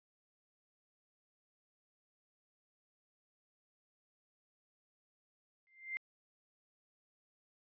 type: tone with exponential growth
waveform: sine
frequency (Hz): 2092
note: C7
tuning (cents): -1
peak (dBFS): -33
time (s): 5.67-5.97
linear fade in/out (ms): 0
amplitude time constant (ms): 65
effects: tanh soft clip ceiling -29 dBFS + resampled to 11025 Hz